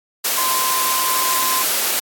sine tone in noise, 1037 Hz, C6, 16 cents flat, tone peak -20 dBFS, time 0.37-1.63 s, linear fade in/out 10 ms, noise white, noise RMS -19 dBFS, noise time 0.24-2 s, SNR -4 dB, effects high-pass 300 Hz 12 dB/octave + AAC 64 kbps

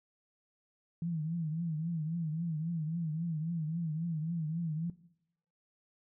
sine tone with vibrato, 162 Hz, E3, 30 cents flat, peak -32 dBFS, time 1.02-4.9 s, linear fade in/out 2 ms, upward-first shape triangle, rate 3.7 Hz, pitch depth 130 cents each way, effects noise-tail reverb RT60 0.7 s tail -17 dB re dry

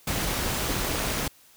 pink noise with amplitude modulation, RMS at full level -25 dBFS, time 0.07-1.28 s, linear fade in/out 5 ms, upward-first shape sine, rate 219 Hz, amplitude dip 60%, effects white hiss -56 dBFS RMS until 1.56 s

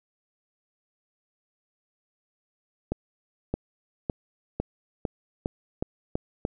accelerating click train, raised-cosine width 2 ms, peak -13 dBFS, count 9, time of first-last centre 2.92-6.451 s, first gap 620 ms, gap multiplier 0.9, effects none

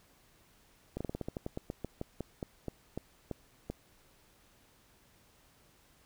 slowing click train, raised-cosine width 2 ms, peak -23 dBFS, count 19, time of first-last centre 0.97-3.7 s, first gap 36 ms, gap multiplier 1.15, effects pink hiss -65 dBFS RMS until 6.05 s

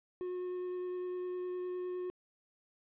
triangle tone with vibrato, 362.1 Hz, F#4, 37 cents flat, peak -34 dBFS, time 0.21-2.1 s, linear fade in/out 0 ms, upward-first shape triangle, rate 9.8 Hz, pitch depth 9 cents each way, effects resampled to 8000 Hz + 12-bit

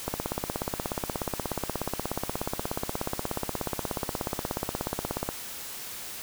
click train, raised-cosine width 1 ms, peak -14 dBFS, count 88, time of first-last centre 0.08-5.29 s, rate 16.7 Hz, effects white hiss -39 dBFS RMS until 6.22 s

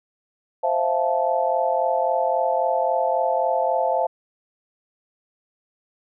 sine chord, F major seventh, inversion second, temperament just, 523.8 / 654.8 / 698.5 / 873.1 Hz, C5 / E5 / F5 / A5, +2 / -12 / 0 / -14 cents, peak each -24 dBFS, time 0.63-4.07 s, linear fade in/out 10 ms, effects none

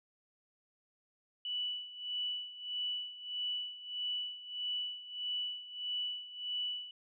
sine tone with tremolo, 2962 Hz, F#7, 1 cent sharp, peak -33 dBFS, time 1.45-6.91 s, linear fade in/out 2 ms, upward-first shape sine, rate 1.6 Hz, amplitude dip 80%, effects none

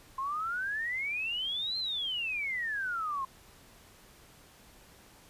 sine exponential two-way sweep, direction up then down, 1046.5 to 4186 to 1046.5 Hz, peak -31 dBFS, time 0.18-3.25 s, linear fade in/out 5 ms, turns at 1.78 s, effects pink hiss -57 dBFS RMS until 5.29 s + resampled to 32000 Hz

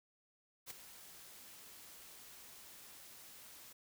white noise with ADSR envelope, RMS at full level -45 dBFS, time 0.66-3.73 s, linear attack 46 ms, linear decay 12 ms, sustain -11 dB, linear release 7 ms, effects none

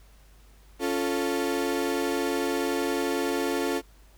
35% pulse chord, Db augmented, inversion none, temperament equal, 277.2 / 349.2 / 440 Hz, Db4 / F4 / A4, 0 / 0 / 0 cents, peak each -28 dBFS, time 0.79-3.82 s, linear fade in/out 50 ms, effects added 50 Hz sine -52 dBFS peak until 4.17 s + pink hiss -60 dBFS RMS until 4.17 s

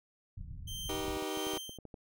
pink low-pass noise, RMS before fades -44 dBFS, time 0.37-1.17 s, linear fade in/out 5 ms, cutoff 140 Hz, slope 24 dB/octave
sawtooth tone with tremolo, 3136 Hz, G7, in tune, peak -36 dBFS, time 0.67-1.78 s, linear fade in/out 10 ms, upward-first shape sine, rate 1.5 Hz, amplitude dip 80%
sawtooth chord, Eb augmented, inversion none, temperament just, 311.1 / 388.9 / 486.1 Hz, Eb4 / G4 / B4, 0 / -14 / -28 cents, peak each -35 / -34 / -39 dBFS, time 0.89-1.58 s, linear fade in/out 5 ms
clicks, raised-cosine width 2 ms, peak -33 dBFS, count 12, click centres 1.05 / 1.081 / 1.171 / 1.224 / 1.373 / 1.469 / 1.536 / 1.571 / 1.694 / 1.787 / 1.853 / 1.942 s
effects none

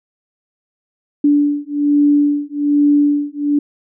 sine beating tone pair, 290 / 291.2 Hz, D4 / D4, -22 / -15 cents, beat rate 1.2 Hz, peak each -14 dBFS, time 1.24-3.59 s, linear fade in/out 5 ms, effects none

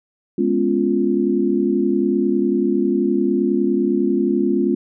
sine chord, C# dominant seventh, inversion second, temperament equal, 207.7 / 246.9 / 277.2 / 349.2 Hz, G#3 / B3 / C#4 / E#4, 0 / 0 / 0 / 0 cents, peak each -21 / -22 / -21 / -19 dBFS, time 0.38-4.75 s, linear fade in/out 5 ms, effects none

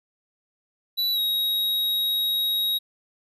square tone with pitch glide, 3951 to 3799 Hz, B7 to A#7, 0 to +32 cents, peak -22 dBFS, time 0.97-2.79 s, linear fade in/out 20 ms, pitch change -68 cents, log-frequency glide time 1.13-1.19 s, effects none

